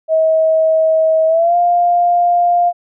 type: tone with pitch glide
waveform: sine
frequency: 639 to 700.9 Hz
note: D#5 to F5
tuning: +46 to +6 cents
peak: -9 dBFS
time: 0.08-2.73 s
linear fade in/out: 50 ms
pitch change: +160 cents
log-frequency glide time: 1.27-1.56 s
effects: none

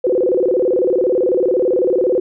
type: tone with vibrato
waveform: sine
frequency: 429.9 Hz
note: A4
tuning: 40 cents flat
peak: -12 dBFS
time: 0.04-2.2 s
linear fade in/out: 5 ms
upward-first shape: square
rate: 18 Hz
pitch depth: 280 cents each way
effects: none

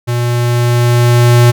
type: tone with level ramp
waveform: square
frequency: 120.4 Hz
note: B2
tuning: 44 cents flat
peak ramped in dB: -13 to -4 dBFS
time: 0.07-1.52 s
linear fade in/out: 20 ms
effects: none

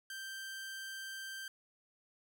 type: tone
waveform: sawtooth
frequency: 1568 Hz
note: G6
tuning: in tune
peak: -39 dBFS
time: 0.1-1.48 s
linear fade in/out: 2 ms
effects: none

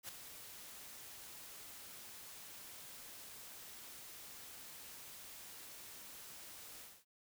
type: noise with ADSR envelope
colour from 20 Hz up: white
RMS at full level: -44 dBFS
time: 0.03-7.05 s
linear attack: 59 ms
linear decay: 3 ms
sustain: -9 dB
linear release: 240 ms
effects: none

